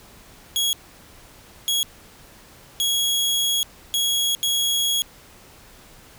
sawtooth tone bursts at uneven times, 3322 Hz, G#7, in tune, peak -16 dBFS, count 5, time 0.56-0.73 / 1.68-1.83 / 2.8-3.63 / 3.94-4.35 / 4.43-5.02 s, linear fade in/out 0 ms, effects pink hiss -48 dBFS RMS until 6.18 s

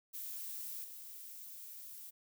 violet noise with level steps, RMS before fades -44 / -50 dBFS, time 0.13-2.11 s, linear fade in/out 20 ms, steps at 0.84 s, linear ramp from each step 5 ms, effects none

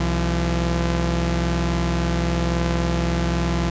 sawtooth tone pair together, 63.68 / 170 Hz, C2 / F3, -46 / -46 cents, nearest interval octave + perfect fourth, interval 1700 cents, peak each -18 dBFS, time 0-3.7 s, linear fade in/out 5 ms, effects resampled to 16000 Hz

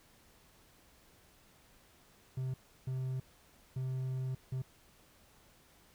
triangle tone bursts at uneven times, 130 Hz, C3, 11 cents flat, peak -32 dBFS, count 4, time 2.37-2.54 / 2.87-3.2 / 3.76-4.35 / 4.52-4.62 s, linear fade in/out 5 ms, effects pink hiss -64 dBFS RMS until 5.94 s

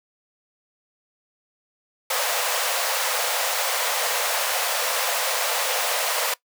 pink high-pass noise, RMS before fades -24 dBFS, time 2.1-6.34 s, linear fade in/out 5 ms, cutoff 480 Hz, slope 96 dB/octave, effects noise-tail reverb RT60 0.1 s tail -20 dB re dry

